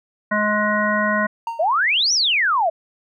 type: harmonic tone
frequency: 210.3 Hz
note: G#3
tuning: 22 cents sharp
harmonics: 1 / 3 / 5 / 7 / 9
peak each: -23 / -23 / -23 / -23 / -23 dBFS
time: 0.31-1.27 s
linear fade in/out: 10 ms
type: tone with exponential decay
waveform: triangle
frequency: 922 Hz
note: A#5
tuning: 19 cents flat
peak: -18 dBFS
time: 1.47-1.77 s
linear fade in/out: 2 ms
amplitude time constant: 65 ms
type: exponential two-way sweep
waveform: sine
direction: up then down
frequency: 590 to 6040 to 617 Hz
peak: -15 dBFS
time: 1.59-2.7 s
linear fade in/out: 10 ms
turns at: 2.13 s
effects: none